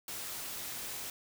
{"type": "noise", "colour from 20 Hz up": "white", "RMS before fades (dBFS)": -41, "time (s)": [0.08, 1.1], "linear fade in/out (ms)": 2, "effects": []}